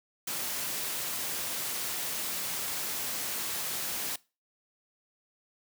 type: noise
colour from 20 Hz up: white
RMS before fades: -34 dBFS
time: 0.27-4.16 s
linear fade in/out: 5 ms
effects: noise-tail reverb RT60 0.3 s tail -22 dB re dry + high-pass 100 Hz 12 dB/octave